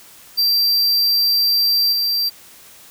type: tone with level steps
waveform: square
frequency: 4706 Hz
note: D8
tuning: 3 cents sharp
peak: -14 / -17 dBFS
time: 0.37-2.3 s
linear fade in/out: 20 ms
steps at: 1.92 s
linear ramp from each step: 10 ms
effects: white hiss -44 dBFS RMS until 2.9 s